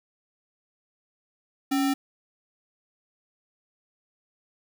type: tone with sample-and-hold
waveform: sine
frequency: 277.2 Hz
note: C#4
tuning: in tune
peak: -21 dBFS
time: 1.71-1.94 s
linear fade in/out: 10 ms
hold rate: 1050 Hz
effects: none